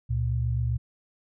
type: tone pair together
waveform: sine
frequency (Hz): 70.04 / 117.7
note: C#2 / A#2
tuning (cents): +18 / +17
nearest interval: major sixth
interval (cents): 899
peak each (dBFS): -28 / -25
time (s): 0.09-0.78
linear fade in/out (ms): 20
effects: none